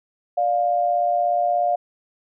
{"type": "tone pair together", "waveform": "sine", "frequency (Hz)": [587.3, 704], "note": ["D5", "F5"], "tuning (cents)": [0, 14], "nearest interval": "minor third", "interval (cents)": 314, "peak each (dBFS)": [-24, -18], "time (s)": [0.37, 1.76], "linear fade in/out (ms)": 10, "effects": []}